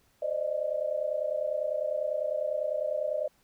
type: tone cluster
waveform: sine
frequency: 519 / 597 / 627 Hz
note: C5 / D5 / D#5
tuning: -14 / +28 / +13 cents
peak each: -35 / -30 / -33 dBFS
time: 0.22-3.28 s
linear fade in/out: 5 ms
effects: pink hiss -67 dBFS RMS until 3.43 s